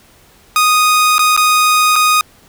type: tone with dropouts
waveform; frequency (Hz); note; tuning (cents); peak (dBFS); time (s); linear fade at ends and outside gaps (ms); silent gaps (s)
sawtooth; 1242; D#6; -3; -5; 0.56-2.21; 1; 1.182-1.192 / 1.365-1.375 / 1.957-1.961
effects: pink hiss -47 dBFS RMS until 2.48 s